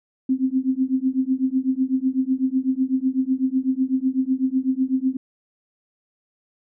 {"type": "tone with tremolo", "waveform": "sine", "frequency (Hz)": 261.6, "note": "C4", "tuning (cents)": 0, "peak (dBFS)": -14, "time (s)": [0.29, 5.17], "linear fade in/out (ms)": 5, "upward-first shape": "triangle", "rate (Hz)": 8, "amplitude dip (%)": 100, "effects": []}